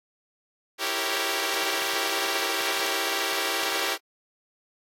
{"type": "chord", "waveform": "5% pulse", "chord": "E diminished seventh", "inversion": "none", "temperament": "equal", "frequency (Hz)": [329.6, 392, 466.2, 554.4], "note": ["E4", "G4", "Bb4", "Db5"], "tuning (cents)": [0, 0, 0, 0], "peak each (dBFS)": [-22, -18, -21, -20], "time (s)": [0.78, 3.98], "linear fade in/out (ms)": 50, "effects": ["AAC 48 kbps"]}